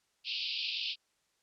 pink band-pass noise, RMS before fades -36 dBFS, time 0.24-0.96 s, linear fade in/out 50 ms, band 2500 to 5000 Hz, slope 96 dB/octave, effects white hiss -75 dBFS RMS until 1.42 s + low-pass 8000 Hz 12 dB/octave

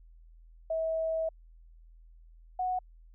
sine tone pair in turn, 646 / 736.2 Hz, E5 / F#5, -35 / -9 cents, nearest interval major second, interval 226 cents, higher second, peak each -28 dBFS, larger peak neither, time 0.7-1.29 / 2.59-2.79 s, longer first, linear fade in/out 5 ms, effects added 41 Hz sine -52 dBFS peak until 3.14 s

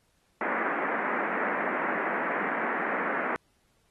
white band-pass noise, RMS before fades -30 dBFS, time 0.41-3.36 s, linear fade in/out 0 ms, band 200 to 2000 Hz, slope 48 dB/octave, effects pink hiss -70 dBFS RMS until 3.9 s + AAC 32 kbps

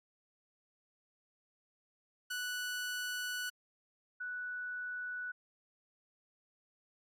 sawtooth / sine tone pair in turn, 1480 / 1480 Hz, F#6 / F#6, 0 / 0 cents, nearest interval unison, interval 0 cents, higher neither, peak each -33 / -38 dBFS, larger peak first, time 2.3-3.5 / 4.2-5.32 s, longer first, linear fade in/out 10 ms, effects AAC 64 kbps

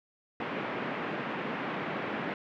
pink band-pass noise, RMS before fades -35 dBFS, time 0.4-2.34 s, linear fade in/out 2 ms, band 170 to 2500 Hz, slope 24 dB/octave, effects none

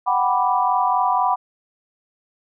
sine chord, G major seventh, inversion third, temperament equal, 740 / 784 / 987.8 / 1174.7 Hz, F#5 / G5 / B5 / D6, 0 / 0 / 0 / 0 cents, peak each -21 / -24 / -19 / -24 dBFS, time 0.06-1.36 s, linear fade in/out 20 ms, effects none

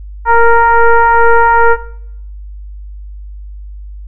sine tone with frequency modulation, 466.2 Hz, A#4, in tune, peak -3 dBFS, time 0.25-1.77 s, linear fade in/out 50 ms, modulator 465 Hz, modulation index 2, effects noise-tail reverb RT60 0.7 s tail -17 dB re dry + added 50 Hz sine -25 dBFS peak until 4.07 s

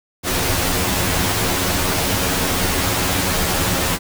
pink noise with comb filter, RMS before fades -19 dBFS, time 0.23-3.99 s, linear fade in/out 50 ms, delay 11 ms, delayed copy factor +0.85, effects none

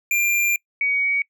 square / sine tone pair in turn, 2385 / 2251 Hz, D7 / C#7, +26 / +26 cents, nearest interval minor second, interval 100 cents, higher first, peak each -18 dBFS, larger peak neither, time 0.11-0.56 / 0.81-1.22 s, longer first, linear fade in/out 2 ms, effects noise-tail reverb RT60 0.1 s tail -24 dB re dry

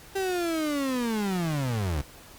35% pulse linear sweep, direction down, 392.5 to 66.6 Hz, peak -24 dBFS, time 0.15-2.02 s, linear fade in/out 10 ms, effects pink hiss -49 dBFS RMS until 2.38 s + Opus 48 kbps

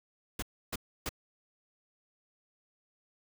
pink noise bursts, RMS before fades -35 dBFS, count 3, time 0.39-1.092 s, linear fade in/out 5 ms, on 34 ms, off 300 ms, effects none

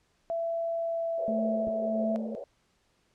sine tone with pitch glide, 668 to 659.9 Hz, E5 to E5, +23 to +2 cents, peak -28 dBFS, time 0.3-2.16 s, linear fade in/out 0 ms, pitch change -21 cents, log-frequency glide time 0.77-1.63 s
white band-pass noise, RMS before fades -40 dBFS, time 1.18-2.44 s, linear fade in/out 2 ms, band 460 to 600 Hz, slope 48 dB/octave
sine tone with tremolo, 220.9 Hz, A3, 7 cents sharp, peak -28 dBFS, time 1.28-2.35 s, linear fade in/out 0 ms, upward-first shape sine, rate 1.6 Hz, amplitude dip 60%
clicks, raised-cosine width 2 ms, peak -28 dBFS, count 2, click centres 1.671 / 1.682 s
effects pink hiss -70 dBFS RMS until 3.14 s + low-pass 8000 Hz 12 dB/octave

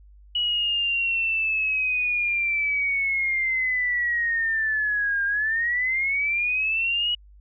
sine linear two-way sweep, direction down then up, 2930 to 1600 to 2930 Hz, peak -21 dBFS, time 0.35-7.15 s, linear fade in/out 5 ms, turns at 5.25 s, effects added 50 Hz sine -47 dBFS peak until 7.4 s

